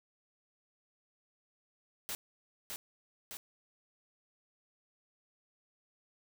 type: noise with echo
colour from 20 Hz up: white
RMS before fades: -39 dBFS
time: 2.09-2.15 s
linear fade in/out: 0 ms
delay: 610 ms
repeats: 2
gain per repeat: -3 dB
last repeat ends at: 3.37 s
effects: none